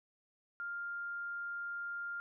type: tone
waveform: sine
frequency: 1400 Hz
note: F6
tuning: 4 cents sharp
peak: -38 dBFS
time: 0.6-2.2 s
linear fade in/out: 0 ms
effects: none